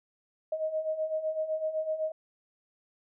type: beating tone pair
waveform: sine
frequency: 622.3 / 630.2 Hz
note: D#5 / D#5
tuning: 0 / +22 cents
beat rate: 7.9 Hz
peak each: -35 / -30 dBFS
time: 0.52-2.12 s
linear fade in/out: 5 ms
effects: none